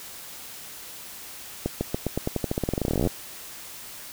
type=accelerating click train; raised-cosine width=2 ms; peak=-11 dBFS; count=28; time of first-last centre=1.66-3.073 s; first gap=150 ms; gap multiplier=0.9; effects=white hiss -41 dBFS RMS until 4.12 s